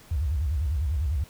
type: tone with vibrato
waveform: sine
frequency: 73.42 Hz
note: D2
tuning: in tune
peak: -23 dBFS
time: 0.11-1.24 s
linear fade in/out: 5 ms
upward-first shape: square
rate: 10 Hz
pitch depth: 200 cents each way
effects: pink hiss -52 dBFS RMS until 1.29 s